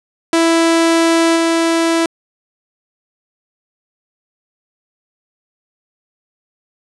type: tone with level steps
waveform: sawtooth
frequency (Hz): 330.9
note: E4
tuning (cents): +7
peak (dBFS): -6 / -8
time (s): 0.33-2.06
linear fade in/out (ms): 2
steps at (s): 1.35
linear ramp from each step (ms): 20
effects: resampled to 24000 Hz + 7-bit